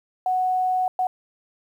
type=tone bursts at uneven times; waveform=sine; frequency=740 Hz; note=F#5; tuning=in tune; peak=-19 dBFS; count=2; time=0.26-0.88 / 0.99-1.07 s; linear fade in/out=2 ms; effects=9-bit